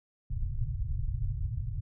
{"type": "low-pass noise", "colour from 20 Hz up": "pink", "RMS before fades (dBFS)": -32, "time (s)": [0.3, 1.81], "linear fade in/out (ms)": 5, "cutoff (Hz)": 140, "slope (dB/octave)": 96, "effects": []}